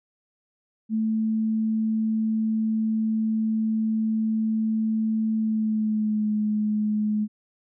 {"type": "tone with pitch glide", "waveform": "sine", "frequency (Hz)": [220, 212.1], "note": ["A3", "G#3"], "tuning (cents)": [0, 37], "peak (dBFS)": -21, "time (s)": [0.89, 7.28], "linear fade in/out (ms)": 50, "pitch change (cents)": -63, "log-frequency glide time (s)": [5.36, 6.31], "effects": []}